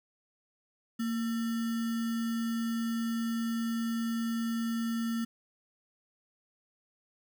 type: tone with sample-and-hold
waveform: sine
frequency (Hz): 230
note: A#3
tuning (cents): -23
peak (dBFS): -29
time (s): 0.99-5.25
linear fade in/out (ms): 10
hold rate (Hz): 1575
effects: none